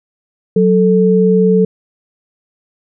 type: tone pair together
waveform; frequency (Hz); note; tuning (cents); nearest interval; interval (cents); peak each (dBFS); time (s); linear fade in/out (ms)
sine; 185 / 440; F#3 / A4; 0 / 0; octave + minor third; 1500; -10; 0.56-1.65; 5
effects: none